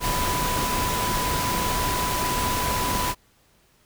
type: tone in noise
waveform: sine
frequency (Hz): 993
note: B5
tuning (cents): +9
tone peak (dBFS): -26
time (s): 0-3.15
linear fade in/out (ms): 50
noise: pink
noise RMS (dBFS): -26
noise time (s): 0-3.15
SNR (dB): -3
effects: pink hiss -61 dBFS RMS until 3.85 s